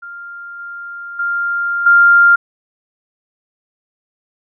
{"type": "tone with level steps", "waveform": "sine", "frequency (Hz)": 1396.9, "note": "F6", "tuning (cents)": 0, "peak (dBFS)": [-28, -26, -15, -5], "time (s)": [0.02, 2.36], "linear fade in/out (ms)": 10, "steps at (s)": [0.59, 1.19, 1.86], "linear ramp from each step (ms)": 5, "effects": []}